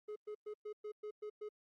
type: tone bursts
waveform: triangle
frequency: 422.1 Hz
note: G#4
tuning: 28 cents sharp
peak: -40 dBFS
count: 8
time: 0.08-1.49 s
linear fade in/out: 10 ms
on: 80 ms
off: 110 ms
effects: Opus 32 kbps